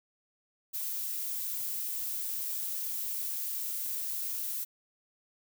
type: noise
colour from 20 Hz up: violet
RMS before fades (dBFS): -35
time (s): 0.73-4.65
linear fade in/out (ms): 20
effects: none